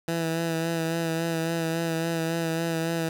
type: tone with vibrato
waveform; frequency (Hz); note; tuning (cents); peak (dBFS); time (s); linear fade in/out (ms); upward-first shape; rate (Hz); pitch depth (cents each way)
15% pulse; 164.81; E3; 0; -19; 0.08-3.09; 2; sine; 3.6; 26
effects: none